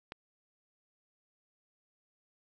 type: click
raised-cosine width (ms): 0.3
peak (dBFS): -25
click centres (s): 0.121
effects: none